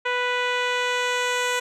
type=tone with low-pass filter sweep; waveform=10% pulse; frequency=493.9 Hz; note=B4; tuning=in tune; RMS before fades=-24 dBFS; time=0.05-1.6 s; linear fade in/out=10 ms; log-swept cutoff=2600 to 8800 Hz; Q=0.92; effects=none